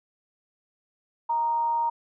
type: tone with amplitude modulation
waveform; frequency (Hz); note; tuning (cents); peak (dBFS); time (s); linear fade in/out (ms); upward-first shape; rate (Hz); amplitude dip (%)
sine; 932.3; A#5; 0; -21; 1.29-1.9; 10; sine; 296; 25
effects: none